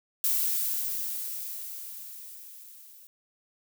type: noise with level ramp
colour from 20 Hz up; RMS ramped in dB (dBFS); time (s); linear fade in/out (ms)
violet; -25 to -52; 0.24-3.07; 0
effects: none